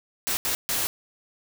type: noise bursts at uneven times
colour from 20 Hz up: white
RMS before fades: -26 dBFS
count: 3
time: 0.27-0.37 / 0.45-0.55 / 0.69-0.87 s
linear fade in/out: 0 ms
effects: none